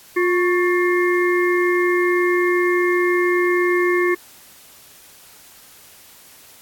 harmonic tone with a mistuned harmonic, 354.5 Hz, F4, 26 cents sharp, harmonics 1 / 3 / 5 / 6, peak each -16 / -25 / -24 / -24 dBFS, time 0.16-4.15 s, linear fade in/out 10 ms, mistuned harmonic 3, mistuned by +68 cents, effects white hiss -46 dBFS RMS until 6.61 s + AAC 64 kbps

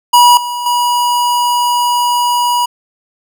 square tone with level steps, 969 Hz, B5, 33 cents flat, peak -4 / -18 / -11 dBFS, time 0.13-2.66 s, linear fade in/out 10 ms, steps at 0.37 / 0.66 s, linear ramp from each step 2 ms, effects none

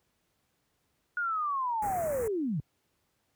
sine linear sweep, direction down, 1456 to 130.81 Hz, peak -28 dBFS, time 1.17-2.6 s, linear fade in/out 2 ms
pink band-stop noise, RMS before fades -40 dBFS, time 1.82-2.28 s, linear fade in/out 5 ms, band 2100 to 6800 Hz, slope 48 dB/octave
effects pink hiss -75 dBFS RMS until 3.35 s + high-pass 60 Hz 12 dB/octave

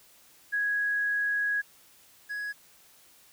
sine / triangle tone pair in turn, 1661.2 / 1670.1 Hz, G#6 / G#6, 0 / +9 cents, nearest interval unison, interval 9 cents, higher second, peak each -25 / -30 dBFS, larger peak first, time 0.52-1.62 / 2.29-2.53 s, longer first, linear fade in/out 20 ms, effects white hiss -58 dBFS RMS until 3.32 s

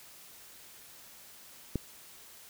click, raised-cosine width 3 ms, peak -17 dBFS, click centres 1.757 s, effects white hiss -53 dBFS RMS until 2.49 s

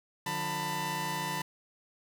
sawtooth tone cluster, 149.3 / 178.9 / 895 / 992 Hz, D3 / F3 / A5 / B5, +29 / +42 / +29 / +7 cents, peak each -36 / -37 / -32 / -32 dBFS, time 0.26-1.42 s, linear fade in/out 5 ms, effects none

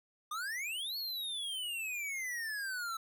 square exponential two-way sweep, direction up then down, 1182 to 4435 to 1310 Hz, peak -37 dBFS, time 0.31-2.97 s, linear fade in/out 5 ms, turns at 0.97 s, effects none

